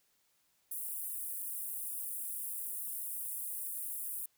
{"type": "high-pass noise", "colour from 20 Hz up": "pink", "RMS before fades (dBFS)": -40, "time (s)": [0.71, 4.26], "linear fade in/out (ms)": 5, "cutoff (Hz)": 9300, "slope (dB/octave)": 48, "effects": ["white hiss -74 dBFS RMS until 4.37 s"]}